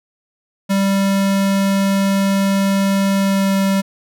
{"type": "tone with pitch glide", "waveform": "square", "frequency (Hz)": [196, 194.76], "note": ["G3", "G3"], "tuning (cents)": [0, -11], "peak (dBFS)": -14, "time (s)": [0.69, 3.82], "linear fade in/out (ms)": 20, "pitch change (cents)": -11, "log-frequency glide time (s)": [3.15, 3.56], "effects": []}